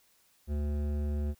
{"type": "tone with hard clipping", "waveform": "triangle", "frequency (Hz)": 73.42, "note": "D2", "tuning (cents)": 0, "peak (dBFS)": -31, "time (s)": [0.47, 1.35], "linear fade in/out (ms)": 50, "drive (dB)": 17, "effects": ["white hiss -67 dBFS RMS until 1.39 s"]}